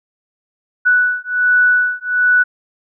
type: beating tone pair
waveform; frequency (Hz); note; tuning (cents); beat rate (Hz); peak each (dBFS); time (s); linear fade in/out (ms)
sine; 1480 / 1481.3; F#6 / F#6; 0 / +2; 1.3; -14; 0.85-2.44; 20
effects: none